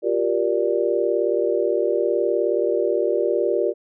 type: chord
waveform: sine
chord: G minor seventh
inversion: third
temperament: just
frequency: 352.8 / 392 / 470.4 / 588 Hz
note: F4 / G4 / Bb4 / D5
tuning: +18 / 0 / +16 / +2 cents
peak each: -24 / -23 / -23 / -24 dBFS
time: 0.02-3.74 s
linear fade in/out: 50 ms
effects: none